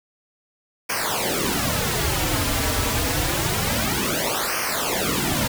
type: noise with flanger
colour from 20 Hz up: pink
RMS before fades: -23 dBFS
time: 0.89-5.48 s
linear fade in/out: 10 ms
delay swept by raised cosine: 0.26 to 5.66 ms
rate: 0.27 Hz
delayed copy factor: -0.95
effects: none